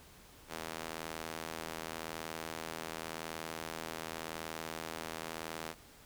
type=tone with high-pass filter; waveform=sawtooth; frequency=80.9 Hz; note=E2; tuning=32 cents flat; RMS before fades=-43 dBFS; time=0.48-5.75 s; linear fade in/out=50 ms; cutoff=390 Hz; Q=0.52; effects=pink hiss -58 dBFS RMS until 6.05 s